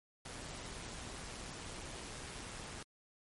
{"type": "noise with amplitude modulation", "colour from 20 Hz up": "pink", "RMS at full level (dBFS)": -45, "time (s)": [0.25, 2.83], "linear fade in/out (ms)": 5, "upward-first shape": "sine", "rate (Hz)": 124, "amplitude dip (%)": 35, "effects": ["MP3 48 kbps"]}